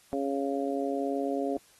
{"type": "harmonic tone", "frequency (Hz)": 138.59, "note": "C#3", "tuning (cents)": 0, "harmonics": [2, 3, 4, 5], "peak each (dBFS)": [-31, -33, -34, -35], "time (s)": [0.13, 1.57], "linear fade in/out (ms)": 0, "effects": ["white hiss -60 dBFS RMS until 1.79 s", "AAC 32 kbps"]}